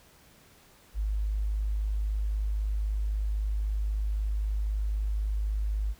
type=tone; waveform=sine; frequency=51.91 Hz; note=G#1; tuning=in tune; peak=-26 dBFS; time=0.94-5.95 s; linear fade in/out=50 ms; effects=pink hiss -58 dBFS RMS until 5.99 s